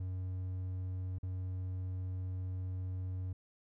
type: tone with dropouts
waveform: triangle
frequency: 92.5 Hz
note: F#2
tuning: in tune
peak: -34 dBFS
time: 0-3.33 s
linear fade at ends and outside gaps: 5 ms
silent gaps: 1.185-1.23 s
effects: none